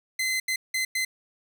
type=tone bursts at uneven times; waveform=sawtooth; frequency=2054 Hz; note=C7; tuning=33 cents flat; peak=-21 dBFS; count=4; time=0.19-0.4 / 0.48-0.56 / 0.74-0.85 / 0.95-1.05 s; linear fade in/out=5 ms; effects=none